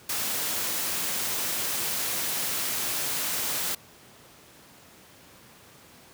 white noise, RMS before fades -29 dBFS, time 0.09-3.75 s, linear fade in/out 5 ms, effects pink hiss -52 dBFS RMS until 6.13 s + high-pass 100 Hz 12 dB/octave

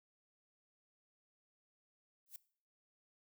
violet noise with exponential growth, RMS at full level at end -44 dBFS, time 2.26-2.36 s, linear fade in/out 1 ms, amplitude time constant 21 ms, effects noise-tail reverb RT60 0.5 s tail -20 dB re dry

